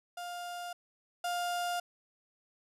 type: tone pair in turn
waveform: 35% pulse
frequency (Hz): 704 / 704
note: F5 / F5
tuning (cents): +14 / +14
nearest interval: unison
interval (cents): 0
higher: neither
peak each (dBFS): -37 / -30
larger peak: second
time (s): 0.17-0.73 / 1.24-1.8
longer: neither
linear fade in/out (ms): 5
effects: resampled to 32000 Hz